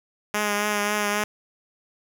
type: tone with vibrato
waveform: 5% pulse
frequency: 207.6 Hz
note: G#3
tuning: in tune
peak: -11 dBFS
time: 0.34-1.24 s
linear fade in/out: 2 ms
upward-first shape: triangle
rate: 3.7 Hz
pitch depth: 28 cents each way
effects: none